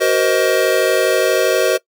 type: chord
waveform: square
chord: C half-diminished seventh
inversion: second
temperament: just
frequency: 376.7 / 470.9 / 523.3 / 627.9 Hz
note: Gb4 / Bb4 / C5 / Eb5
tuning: +31 / +18 / 0 / +16 cents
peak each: -19 dBFS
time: 0-1.78 s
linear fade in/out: 20 ms
effects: noise-tail reverb RT60 0.1 s tail -20 dB re dry